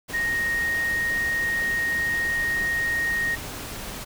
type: tone in noise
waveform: sine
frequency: 1864.7 Hz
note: A#6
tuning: in tune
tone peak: -22 dBFS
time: 0.13-3.36 s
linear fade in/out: 20 ms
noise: pink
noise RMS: -35 dBFS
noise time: 0.08-4.05 s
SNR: +10 dB
effects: none